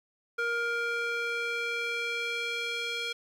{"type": "tone with band-pass filter sweep", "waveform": "square", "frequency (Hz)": 469.4, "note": "A#4", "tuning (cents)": 12, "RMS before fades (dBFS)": -32, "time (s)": [0.38, 3.13], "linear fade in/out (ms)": 10, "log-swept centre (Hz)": [1500, 3100], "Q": 1.9, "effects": ["10-bit"]}